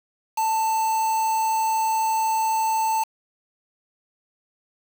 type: tone with quantisation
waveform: triangle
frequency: 886 Hz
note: A5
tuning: 12 cents sharp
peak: -18 dBFS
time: 0.37-3.04 s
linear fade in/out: 10 ms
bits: 5
effects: none